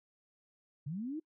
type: linear sweep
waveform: sine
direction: up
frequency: 130.81 to 329.6 Hz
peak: -36 dBFS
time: 0.86-1.2 s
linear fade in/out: 10 ms
effects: noise-tail reverb RT60 0.1 s tail -26 dB re dry